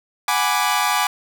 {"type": "chord", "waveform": "sawtooth", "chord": "G# half-diminished seventh", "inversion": "third", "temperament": "equal", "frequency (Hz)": [740, 830.6, 987.8, 1174.7], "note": ["F#5", "G#5", "B5", "D6"], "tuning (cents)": [0, 0, 0, 0], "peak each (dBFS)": [-21, -18, -20, -18], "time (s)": [0.28, 1.07], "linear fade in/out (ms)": 2, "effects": []}